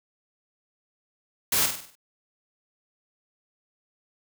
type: noise with echo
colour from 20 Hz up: white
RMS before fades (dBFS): -23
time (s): 1.52-1.66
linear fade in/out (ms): 5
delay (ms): 49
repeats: 6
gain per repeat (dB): -6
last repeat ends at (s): 1.954
effects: none